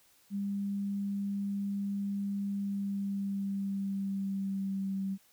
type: tone with pitch glide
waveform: sine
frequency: 200 to 193.75 Hz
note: G3 to G3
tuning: +35 to -20 cents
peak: -31 dBFS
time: 0.3-5.18 s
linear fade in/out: 50 ms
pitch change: -55 cents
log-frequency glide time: 2.48-4.96 s
effects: white hiss -65 dBFS RMS until 5.32 s